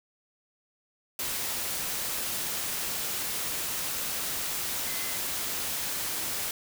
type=tone in noise; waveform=sine; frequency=2050 Hz; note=C7; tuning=36 cents flat; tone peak=-42 dBFS; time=4.87-5.17 s; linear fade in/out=2 ms; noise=white; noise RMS=-32 dBFS; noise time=1.19-6.51 s; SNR=-13 dB; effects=none